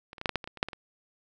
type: clicks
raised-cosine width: 0.3 ms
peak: -27 / -29 / -20 / -10 / -13 / -11 / -23 / -23 / -28 / -7 / -20 / -24 dBFS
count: 12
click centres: 0.131 / 0.182 / 0.214 / 0.258 / 0.293 / 0.357 / 0.442 / 0.475 / 0.573 / 0.629 / 0.686 / 0.732 s
effects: none